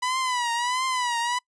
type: tone with vibrato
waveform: sawtooth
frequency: 987.8 Hz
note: B5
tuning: in tune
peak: -20 dBFS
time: 0.02-1.39 s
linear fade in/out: 10 ms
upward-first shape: triangle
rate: 1.5 Hz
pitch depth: 110 cents each way
effects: noise-tail reverb RT60 0.1 s tail -25 dB re dry + resampled to 22050 Hz